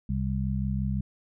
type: harmonic tone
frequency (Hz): 65.8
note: C2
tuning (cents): +10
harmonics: 1 / 2 / 3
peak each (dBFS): -30 / -30 / -30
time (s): 0.09-1.01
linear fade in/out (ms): 5
effects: none